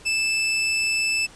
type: tone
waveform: sawtooth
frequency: 2634 Hz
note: E7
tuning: 2 cents flat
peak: -17 dBFS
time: 0.05-1.27 s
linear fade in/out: 20 ms
effects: pink hiss -47 dBFS RMS until 1.35 s + resampled to 22050 Hz